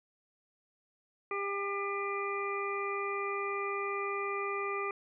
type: harmonic tone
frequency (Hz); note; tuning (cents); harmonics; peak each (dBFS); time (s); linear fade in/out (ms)
399.7; G4; +34; 1 / 2 / 3 / 5 / 6; -36 / -45 / -36 / -42 / -41; 1.31-4.91; 2
effects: none